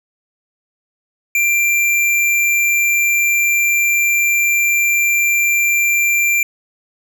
square tone, 2368 Hz, D7, 14 cents sharp, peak -13 dBFS, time 1.35-6.43 s, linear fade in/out 2 ms, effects none

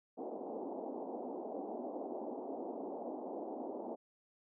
pink band-pass noise, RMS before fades -43 dBFS, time 0.17-3.96 s, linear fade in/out 20 ms, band 240 to 840 Hz, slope 48 dB/octave, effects none

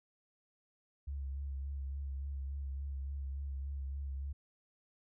sine tone with vibrato, 68.9 Hz, C#2, 10 cents flat, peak -37 dBFS, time 1.07-4.33 s, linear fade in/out 10 ms, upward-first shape sine, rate 3.5 Hz, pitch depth 35 cents each way, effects none

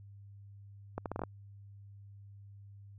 accelerating click train, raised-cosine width 1 ms, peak -22 dBFS, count 7, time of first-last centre 0.98-1.236 s, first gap 78 ms, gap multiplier 0.75, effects added 100 Hz sine -50 dBFS peak until 2.98 s

